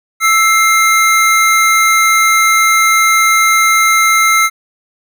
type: tone pair together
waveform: square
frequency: 1318.5 / 2110 Hz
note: E6 / C7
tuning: 0 / +14 cents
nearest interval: minor sixth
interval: 814 cents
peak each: -11 dBFS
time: 0.2-4.5 s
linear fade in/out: 50 ms
effects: none